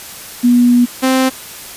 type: tone pair in turn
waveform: sine / sawtooth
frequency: 243.1 / 261.2 Hz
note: B3 / C4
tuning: -27 / -3 cents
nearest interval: minor second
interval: 124 cents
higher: second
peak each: -6 dBFS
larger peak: neither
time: 0.43-0.86 / 1.02-1.3 s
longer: first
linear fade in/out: 20 ms
effects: white hiss -31 dBFS RMS until 1.76 s + resampled to 32000 Hz